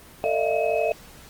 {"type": "tone cluster", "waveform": "sine", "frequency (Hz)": [449.9, 596, 636, 688, 2557], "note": ["A4", "D5", "D#5", "F5", "D#7"], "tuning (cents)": [39, 25, 38, -26, 47], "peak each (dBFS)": [-26, -26, -26, -26, -32], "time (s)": [0.24, 0.92], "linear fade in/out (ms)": 0, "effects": ["pink hiss -47 dBFS RMS until 1.29 s", "Opus 24 kbps"]}